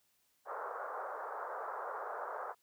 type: band-pass noise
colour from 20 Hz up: white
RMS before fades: -42 dBFS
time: 0.45-2.55 s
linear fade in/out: 50 ms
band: 440 to 1400 Hz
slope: 48 dB/octave
effects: white hiss -75 dBFS RMS until 2.62 s